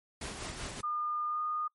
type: noise with tremolo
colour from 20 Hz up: pink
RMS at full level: -39 dBFS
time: 0.21-0.81 s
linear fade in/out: 5 ms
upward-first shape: sine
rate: 5.2 Hz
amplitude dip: 40%
type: tone with pitch glide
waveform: sine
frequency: 1212 to 1226.1 Hz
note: D#6 to D#6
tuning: -46 to -26 cents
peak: -31 dBFS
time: 0.83-1.68 s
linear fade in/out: 10 ms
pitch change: +20 cents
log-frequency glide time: 1.28-1.4 s
effects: noise-tail reverb RT60 0.1 s tail -22 dB re dry + MP3 48 kbps